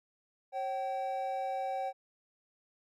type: tone pair together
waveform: triangle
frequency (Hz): 542.4 / 768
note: C#5 / G5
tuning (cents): -38 / -36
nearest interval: tritone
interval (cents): 602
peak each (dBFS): -36 / -32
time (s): 0.52-1.93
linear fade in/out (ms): 50
effects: none